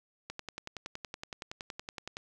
click train, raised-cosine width 0.2 ms, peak -22 dBFS, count 21, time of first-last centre 0.3-2.169 s, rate 10.7 Hz, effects none

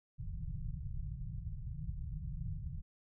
pink low-pass noise, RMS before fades -41 dBFS, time 0.18-2.82 s, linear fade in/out 20 ms, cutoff 170 Hz, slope 96 dB/octave, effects none

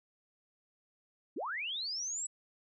sine linear sweep, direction up, 207.7 to 7900 Hz, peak -35 dBFS, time 1.36-2.27 s, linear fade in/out 10 ms, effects none

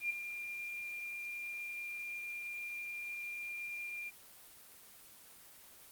sine tone with ADSR envelope, 2397 Hz, D7, 35 cents sharp, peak -30 dBFS, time 0-4.11 s, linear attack 100 ms, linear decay 11 ms, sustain -10 dB, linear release 29 ms, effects white hiss -57 dBFS RMS until 5.91 s + Opus 24 kbps

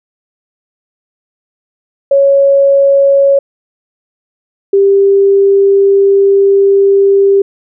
sine tone pair in turn, 554.4 / 395.2 Hz, C#5 / G4, 0 / +14 cents, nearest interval tritone, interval 586 cents, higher first, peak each -4 dBFS, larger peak neither, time 2.11-3.39 / 4.73-7.42 s, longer second, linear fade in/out 5 ms, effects none

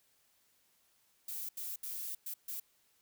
violet noise bursts at uneven times, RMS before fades -41 dBFS, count 5, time 1.28-1.49 / 1.57-1.76 / 1.83-2.15 / 2.26-2.34 / 2.48-2.6 s, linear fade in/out 5 ms, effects white hiss -72 dBFS RMS until 3.01 s

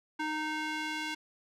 square tone with band-pass filter sweep, 309 Hz, D#4, 12 cents flat, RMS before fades -35 dBFS, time 0.19-1.15 s, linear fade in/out 10 ms, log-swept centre 1400 to 2700 Hz, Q 0.94, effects none

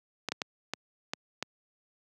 clicks, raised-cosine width 0.2 ms, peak -14 dBFS, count 6, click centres 0.287 / 0.32 / 0.418 / 0.736 / 1.135 / 1.426 s, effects high-pass 150 Hz 12 dB/octave

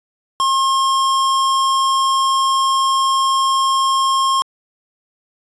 square tone, 1072 Hz, C6, 42 cents sharp, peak -14 dBFS, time 0.4-4.42 s, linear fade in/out 0 ms, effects resampled to 22050 Hz

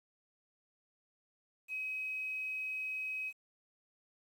sine tone with quantisation, 2536 Hz, D#7, 32 cents sharp, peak -36 dBFS, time 1.68-3.33 s, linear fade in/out 50 ms, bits 10, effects AAC 64 kbps

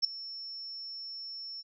sine tone with ADSR envelope, 5400 Hz, E8, 41 cents sharp, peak -20 dBFS, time 0.02-1.63 s, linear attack 27 ms, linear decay 3 ms, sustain -19 dB, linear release 32 ms, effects none

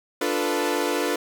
sawtooth chord, B half-diminished seventh, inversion first, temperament equal, 293.7 / 349.2 / 440 / 493.9 Hz, D4 / F4 / A4 / B4, 0 / 0 / 0 / 0 cents, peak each -24 dBFS, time 0.21-1.16 s, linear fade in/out 5 ms, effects none

